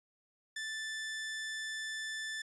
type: tone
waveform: sawtooth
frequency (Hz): 1760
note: A6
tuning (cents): 0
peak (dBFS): -34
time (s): 0.56-2.42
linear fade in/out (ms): 5
effects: resampled to 22050 Hz